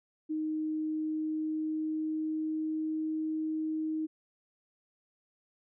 sine tone with pitch glide, 311.1 to 313.8 Hz, D#4 to D#4, 0 to +15 cents, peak -30 dBFS, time 0.29-4.07 s, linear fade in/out 20 ms, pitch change +15 cents, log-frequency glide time 0.83-3.13 s, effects none

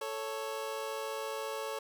25% pulse tone pair together, 440 / 554.4 Hz, A4 / C#5, 0 / 0 cents, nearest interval major third, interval 400 cents, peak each -35 / -35 dBFS, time 0.01-1.79 s, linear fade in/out 5 ms, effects none

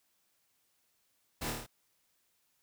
pink noise with echo, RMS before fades -38 dBFS, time 1.41-1.51 s, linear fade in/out 10 ms, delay 26 ms, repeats 6, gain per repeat -2 dB, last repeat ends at 1.666 s, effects white hiss -75 dBFS RMS until 2.62 s

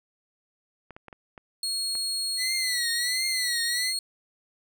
clicks, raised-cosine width 0.5 ms, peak -28 dBFS, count 6, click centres 0.907 / 0.965 / 1.083 / 1.128 / 1.378 / 1.953 s
30% pulse tone, 4300 Hz, C8, 47 cents sharp, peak -24 dBFS, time 1.63-3.99 s, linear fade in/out 2 ms
sawtooth tone with vibrato, 1975.5 Hz, B6, in tune, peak -25 dBFS, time 2.37-3.94 s, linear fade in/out 50 ms, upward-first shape triangle, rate 1.4 Hz, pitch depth 120 cents each way
effects none

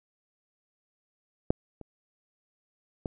clicks, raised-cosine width 2 ms, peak -9 / -29 / -19 dBFS, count 3, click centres 1.505 / 1.813 / 3.058 s, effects none

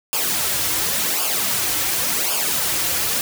white noise with flanger, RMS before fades -21 dBFS, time 0.13-3.21 s, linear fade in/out 0 ms, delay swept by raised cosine 0.5 to 4.9 ms, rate 0.91 Hz, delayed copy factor -0.7, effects none

